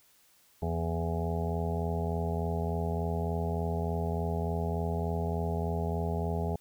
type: harmonic tone with a mistuned harmonic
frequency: 83.4 Hz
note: E2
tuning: 21 cents sharp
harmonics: 1 / 2 / 3 / 5 / 6 / 7 / 8 / 9 / 10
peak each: -32 / -34 / -42 / -37 / -43 / -48 / -40 / -44 / -42 dBFS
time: 0.62-6.56 s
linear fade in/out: 5 ms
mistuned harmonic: 3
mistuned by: -28 cents
effects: white hiss -64 dBFS RMS until 6.6 s